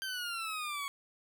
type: exponential sweep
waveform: 20% pulse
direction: down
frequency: 1568 to 1108.7 Hz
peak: -31 dBFS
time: 0.02-0.88 s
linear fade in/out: 0 ms
effects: none